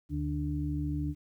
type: harmonic tone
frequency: 73.42 Hz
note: D2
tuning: in tune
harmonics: 1 / 2 / 4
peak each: -34 / -34 / -34 dBFS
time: 0.09-1.15 s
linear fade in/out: 50 ms
effects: 11-bit